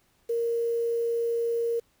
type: tone with quantisation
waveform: sine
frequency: 466.2 Hz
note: A#4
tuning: in tune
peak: -24 dBFS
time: 0.29-1.8 s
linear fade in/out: 10 ms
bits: 8
effects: pink hiss -67 dBFS RMS until 2 s